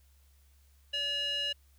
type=tone with band-pass filter; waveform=square; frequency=572 Hz; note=D5; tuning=46 cents flat; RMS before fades=-33 dBFS; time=0.93-1.53 s; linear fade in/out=10 ms; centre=3100 Hz; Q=8.2; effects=added 69 Hz sine -60 dBFS peak until 1.78 s + white hiss -70 dBFS RMS until 1.78 s